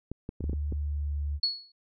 clicks, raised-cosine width 3 ms, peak -22 dBFS, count 7, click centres 0.116 / 0.291 / 0.407 / 0.441 / 0.496 / 0.532 / 0.724 s
sine tone with pitch glide, 73.42 to 72.62 Hz, D2 to D2, 0 to -19 cents, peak -28 dBFS, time 0.4-1.4 s, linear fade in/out 50 ms, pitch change -19 cents, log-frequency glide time 0.79-1.15 s
sine tone with exponential decay, 4372 Hz, C#8, 25 cents flat, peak -21 dBFS, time 1.43-1.72 s, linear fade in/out 5 ms, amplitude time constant 62 ms
effects none

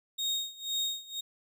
35% pulse tone with tremolo, 3724 Hz, A#7, 2 cents flat, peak -26 dBFS, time 0.18-1.21 s, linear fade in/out 10 ms, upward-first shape sine, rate 2 Hz, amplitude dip 90%, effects none

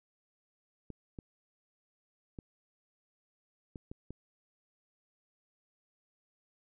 clicks, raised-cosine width 3 ms, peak -30 dBFS, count 6, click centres 0.903 / 1.188 / 2.388 / 3.758 / 3.915 / 4.106 s, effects none

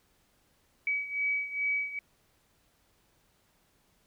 sine beating tone pair, 2276 / 2278.4 Hz, C#7 / C#7, +45 / +47 cents, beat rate 2.4 Hz, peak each -30 / -34 dBFS, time 0.87-1.99 s, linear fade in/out 2 ms, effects pink hiss -69 dBFS RMS until 4.06 s

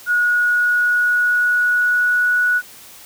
sine tone with pitch glide, 1452 to 1469.7 Hz, F#6 to F#6, -33 to -12 cents, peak -13 dBFS, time 0.06-2.62 s, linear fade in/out 50 ms, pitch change +21 cents, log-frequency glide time 0.19-2.39 s, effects white hiss -41 dBFS RMS until 3.05 s

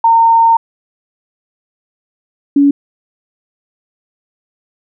sine tone pair in turn, 915 / 282.9 Hz, A#5 / C#4, -32 / +35 cents, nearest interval octave + minor sixth, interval 2033 cents, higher first, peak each -5 dBFS, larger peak neither, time 0.04-0.57 / 2.56-2.71 s, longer first, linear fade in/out 5 ms, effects none

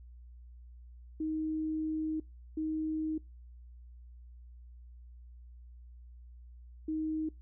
sine tone bursts at uneven times, 313.2 Hz, D#4, 11 cents sharp, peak -31 dBFS, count 3, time 1.2-2.2 / 2.57-3.18 / 6.88-7.29 s, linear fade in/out 5 ms, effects noise-tail reverb RT60 0.2 s tail -23 dB re dry + added 60 Hz sine -49 dBFS peak until 7.41 s

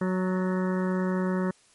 harmonic tone with a mistuned harmonic, 185 Hz, F#3, in tune, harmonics 1 / 2 / 3 / 5 / 6 / 7 / 8 / 9 / 10, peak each -25 / -31 / -35 / -39 / -41 / -42 / -43 / -44 / -45 dBFS, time 0.01-1.51 s, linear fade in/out 5 ms, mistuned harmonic 9, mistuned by +57 cents, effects white hiss -60 dBFS RMS until 1.74 s + MP3 48 kbps

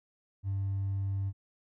triangle tone with hard clipping, 97.9 Hz, G2, 2 cents flat, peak -29 dBFS, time 0.43-1.33 s, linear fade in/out 50 ms, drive 2 dB, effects none

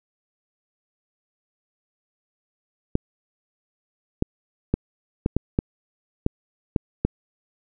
clicks, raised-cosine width 3 ms, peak -6 dBFS, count 9, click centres 2.954 / 4.224 / 4.74 / 5.261 / 5.366 / 5.589 / 6.264 / 6.762 / 7.05 s, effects none

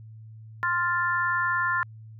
sine chord, F major, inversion second, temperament equal, 1046.5 / 1396.9 / 1760 Hz, C6 / F6 / A6, 0 / 0 / 0 cents, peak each -27 dBFS, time 0.63-1.83 s, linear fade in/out 0 ms, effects added 110 Hz sine -42 dBFS peak until 2.19 s

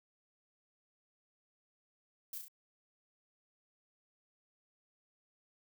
violet noise with echo, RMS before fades -43 dBFS, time 2.33-2.38 s, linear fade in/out 2 ms, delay 34 ms, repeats 3, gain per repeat -4 dB, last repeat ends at 2.482 s, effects none

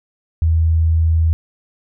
sine tone, 81.2 Hz, E2, 26 cents flat, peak -11 dBFS, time 0.42-1.33 s, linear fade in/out 0 ms, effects none

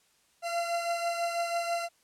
40% pulse beating tone pair, 683 / 689.1 Hz, F5 / F5, -39 / -23 cents, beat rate 6.1 Hz, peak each -29 / -35 dBFS, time 0.42-1.89 s, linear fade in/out 50 ms, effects white hiss -67 dBFS RMS until 2.03 s + low-pass 10000 Hz 12 dB/octave

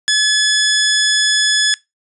15% pulse tone, 1710 Hz, A6, 50 cents flat, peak -5 dBFS, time 0.08-1.74 s, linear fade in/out 0 ms, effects noise-tail reverb RT60 0.2 s tail -23 dB re dry + resampled to 24000 Hz

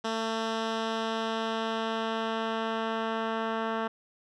10% pulse tone with low-pass filter sweep, 224 Hz, A3, 31 cents sharp, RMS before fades -31 dBFS, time 0.04-3.88 s, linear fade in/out 10 ms, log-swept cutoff 5100 to 2100 Hz, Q 1.2, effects none

